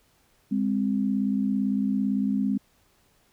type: tone pair together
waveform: sine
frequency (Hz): 203.8 / 261.6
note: G#3 / C4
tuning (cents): -32 / 0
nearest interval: major third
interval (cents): 432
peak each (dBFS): -24 / -26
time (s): 0.51-2.58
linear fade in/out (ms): 10
effects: pink hiss -64 dBFS RMS until 3.32 s